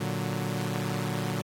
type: chord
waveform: sawtooth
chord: Bb augmented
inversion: none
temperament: equal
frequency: 116.54 / 146.83 / 185 Hz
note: Bb2 / D3 / F#3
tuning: 0 / 0 / 0 cents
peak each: -29 dBFS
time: 0-1.42 s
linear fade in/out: 10 ms
effects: AAC 48 kbps

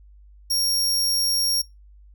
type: tone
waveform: sawtooth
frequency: 5570 Hz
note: F8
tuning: 5 cents flat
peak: -17 dBFS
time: 0.5-1.62 s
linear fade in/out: 10 ms
effects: noise-tail reverb RT60 0.2 s tail -24 dB re dry + added 50 Hz sine -46 dBFS peak until 2.14 s

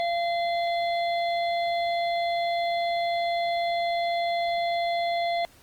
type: harmonic tone with a mistuned harmonic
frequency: 687 Hz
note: F5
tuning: 29 cents flat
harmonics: 1 / 3 / 5 / 6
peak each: -24 / -34 / -38 / -40 dBFS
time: 0-5.45 s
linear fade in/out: 0 ms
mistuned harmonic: 6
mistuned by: +24 cents
effects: pink hiss -55 dBFS RMS until 5.62 s + Opus 32 kbps

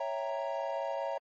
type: chord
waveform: triangle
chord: C# diminished seventh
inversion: none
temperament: equal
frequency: 554.4 / 659.3 / 784 / 932.3 Hz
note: C#5 / E5 / G5 / Bb5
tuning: 0 / 0 / 0 / 0 cents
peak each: -34 / -35 / -40 / -36 dBFS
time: 0-1.18 s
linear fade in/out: 5 ms
effects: MP3 32 kbps

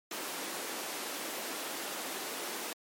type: high-pass noise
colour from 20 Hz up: pink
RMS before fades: -39 dBFS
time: 0.11-2.73 s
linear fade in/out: 2 ms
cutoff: 270 Hz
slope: 24 dB/octave
effects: MP3 64 kbps

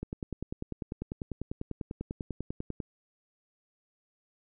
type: click train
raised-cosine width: 3 ms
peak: -22 dBFS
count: 29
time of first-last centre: 0.03-2.802 s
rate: 10.1 Hz
effects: none

